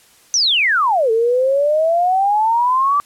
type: exponential two-way sweep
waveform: sine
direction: down then up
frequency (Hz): 6200 to 440 to 1174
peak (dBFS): -12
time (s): 0.34-3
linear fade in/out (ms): 0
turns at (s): 1.11
effects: white hiss -50 dBFS RMS until 3.05 s + low-pass 12000 Hz 12 dB/octave